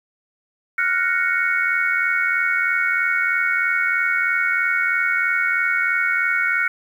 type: chord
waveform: sine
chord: Gb major seventh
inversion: third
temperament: equal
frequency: 1396.9 / 1480 / 1864.7 / 2217 Hz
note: F6 / Gb6 / Bb6 / Db7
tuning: 0 / 0 / 0 / 0 cents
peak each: -23 / -22 / -26 / -21 dBFS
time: 0.78-6.68 s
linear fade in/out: 5 ms
effects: 8-bit